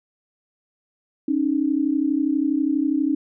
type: tone pair together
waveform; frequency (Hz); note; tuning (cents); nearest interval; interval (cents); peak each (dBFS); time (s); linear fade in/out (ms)
sine; 274.6 / 306.9; C#4 / D#4; -16 / -24; major second; 192; -21; 1.28-3.15; 5
effects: none